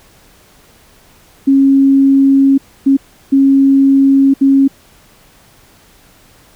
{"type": "tone bursts at uneven times", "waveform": "sine", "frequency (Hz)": 272.9, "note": "C#4", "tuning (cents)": -27, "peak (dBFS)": -5, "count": 4, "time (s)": [[1.47, 2.58], [2.86, 2.97], [3.32, 4.34], [4.41, 4.68]], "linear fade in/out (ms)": 10, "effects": ["pink hiss -46 dBFS RMS until 6.55 s"]}